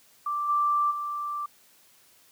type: tone with level steps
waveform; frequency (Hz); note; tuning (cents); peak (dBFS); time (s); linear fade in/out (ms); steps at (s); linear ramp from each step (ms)
sine; 1174.7; D6; 0; -26 / -21 / -29; 0.26-1.46; 5; 0.48 / 0.9; 20
effects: white hiss -59 dBFS RMS until 2.31 s + high-pass 80 Hz 12 dB/octave